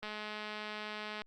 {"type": "click train", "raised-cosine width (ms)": 0.3, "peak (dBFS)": -26, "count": 253, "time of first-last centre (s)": [0.03, 1.219], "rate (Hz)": 212, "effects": ["Opus 48 kbps"]}